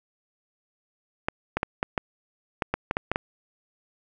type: clicks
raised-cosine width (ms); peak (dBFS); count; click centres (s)
0.5; -9; 11; 1.285 / 1.57 / 1.631 / 1.829 / 1.978 / 2.622 / 2.74 / 2.911 / 2.969 / 3.116 / 3.159
effects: none